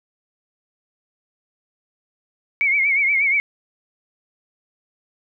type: tone with vibrato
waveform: sine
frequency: 2217 Hz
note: C#7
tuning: in tune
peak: -15 dBFS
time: 2.61-3.4 s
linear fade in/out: 0 ms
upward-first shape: triangle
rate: 8.4 Hz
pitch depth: 98 cents each way
effects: none